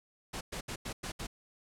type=noise bursts at uneven times; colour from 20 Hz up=pink; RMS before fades=-39 dBFS; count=6; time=0.33-0.41 / 0.52-0.61 / 0.68-0.76 / 0.85-0.93 / 1.03-1.12 / 1.19-1.27 s; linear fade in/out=10 ms; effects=low-pass 10000 Hz 12 dB/octave